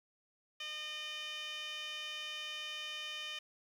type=tone with band-pass filter; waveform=15% pulse; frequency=609 Hz; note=D#5; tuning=37 cents flat; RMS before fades=-43 dBFS; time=0.6-3.39 s; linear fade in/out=5 ms; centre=3400 Hz; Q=7; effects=11-bit